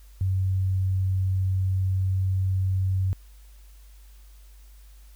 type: tone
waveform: sine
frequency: 94.5 Hz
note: F#2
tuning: 37 cents sharp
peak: -21 dBFS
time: 0.21-3.13 s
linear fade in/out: 0 ms
effects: added 50 Hz sine -46 dBFS peak until 5.15 s + white hiss -60 dBFS RMS until 5.15 s